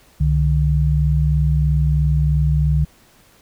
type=tone pair together; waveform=sine; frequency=66.84 / 149.9 Hz; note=C2 / D3; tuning=+38 / +36 cents; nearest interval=octave + major second; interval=1398 cents; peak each=-16 dBFS; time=0.2-2.85 s; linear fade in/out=10 ms; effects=pink hiss -52 dBFS RMS until 3.41 s